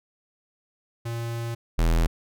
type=tone pair in turn; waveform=square; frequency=116.54 / 41.2 Hz; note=A#2 / E1; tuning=0 / 0 cents; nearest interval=octave + tritone; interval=1800 cents; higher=first; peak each=-29 / -19 dBFS; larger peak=second; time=1.05-1.55 / 1.78-2.07 s; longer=first; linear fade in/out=10 ms; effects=none